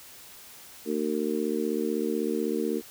harmonic tone, 76 Hz, D#2, 40 cents flat, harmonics 3 / 4 / 5 / 6, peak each -31 / -31 / -31 / -31 dBFS, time 0.85-2.82 s, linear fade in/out 50 ms, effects white hiss -48 dBFS RMS until 2.9 s

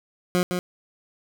20% pulse tone with echo, 179.4 Hz, F3, 47 cents sharp, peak -14 dBFS, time 0.35-0.43 s, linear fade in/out 0 ms, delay 160 ms, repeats 1, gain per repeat -5 dB, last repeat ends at 0.59 s, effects none

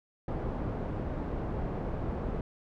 pink low-pass noise, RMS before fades -34 dBFS, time 0.28-2.41 s, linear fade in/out 2 ms, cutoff 740 Hz, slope 12 dB/octave, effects none

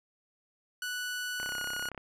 sawtooth tone with pitch glide, 1480 to 1451.2 Hz, F#6 to F#6, 0 to -34 cents, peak -30 dBFS, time 0.82-1.89 s, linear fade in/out 2 ms, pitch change -34 cents, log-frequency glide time 1.45-1.57 s
click train, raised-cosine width 0.5 ms, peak -26 dBFS, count 20, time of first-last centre 1.4-1.978 s, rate 32.9 Hz
effects resampled to 32000 Hz

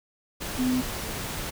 sine tone in noise, 253.7 Hz, B3, 47 cents sharp, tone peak -22 dBFS, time 0.58-0.82 s, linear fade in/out 20 ms, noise pink, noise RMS -33 dBFS, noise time 0.4-1.51 s, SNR +8 dB, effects none

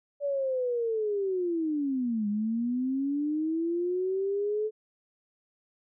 sine linear two-way sweep, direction down then up, 578 to 203.5 to 435.4 Hz, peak -26 dBFS, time 0.2-4.71 s, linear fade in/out 50 ms, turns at 2.28 s, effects none

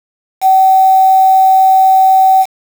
sine tone with quantisation, 762 Hz, G5, 49 cents flat, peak -4 dBFS, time 0.41-2.46 s, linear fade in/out 50 ms, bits 4, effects none

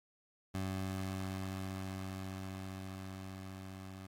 20% pulse tone with level ramp, 95.1 Hz, F#2, 48 cents sharp, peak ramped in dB -31 to -42 dBFS, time 0.54-4.07 s, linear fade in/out 10 ms, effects AAC 48 kbps

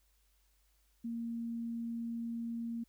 sine tone, 232.1 Hz, A#3, 7 cents flat, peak -36 dBFS, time 1.04-2.84 s, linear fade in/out 10 ms, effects added 50 Hz sine -70 dBFS peak until 2.88 s + white hiss -75 dBFS RMS until 2.88 s

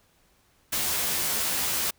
white noise with comb filter, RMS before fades -27 dBFS, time 0.72-1.91 s, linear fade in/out 10 ms, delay 14 ms, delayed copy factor +0.9, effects pink hiss -64 dBFS RMS until 1.98 s

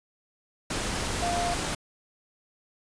sine tone in noise, 698.5 Hz, F5, in tune, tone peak -27 dBFS, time 1.22-1.54 s, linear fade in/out 5 ms, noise pink, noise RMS -30 dBFS, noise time 0.7-1.75 s, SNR 0 dB, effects resampled to 22050 Hz

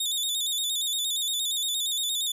sawtooth tone with vibrato, 3598 Hz, A7, 38 cents sharp, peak -23 dBFS, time 0-2.32 s, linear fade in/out 5 ms, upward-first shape square, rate 8.6 Hz, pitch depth 57 cents each way, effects none

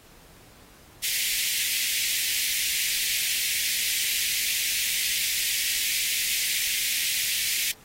pink high-pass noise, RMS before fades -27 dBFS, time 1.03-7.72 s, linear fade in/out 10 ms, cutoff 2000 Hz, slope 48 dB/octave, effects pink hiss -53 dBFS RMS until 7.84 s + AAC 48 kbps

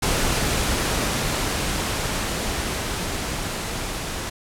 pink noise with level ramp, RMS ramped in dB -21 to -29 dBFS, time 0.02-4.3 s, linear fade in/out 10 ms, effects low-pass 11000 Hz 12 dB/octave

